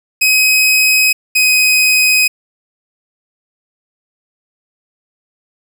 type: tone pair in turn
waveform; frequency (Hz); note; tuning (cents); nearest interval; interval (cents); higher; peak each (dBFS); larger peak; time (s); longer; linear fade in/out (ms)
sawtooth; 2531 / 2514; D#7 / D#7; +29 / +17; unison; 12; first; -5; neither; 0.21-1.13 / 1.35-2.28; second; 10
effects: 7-bit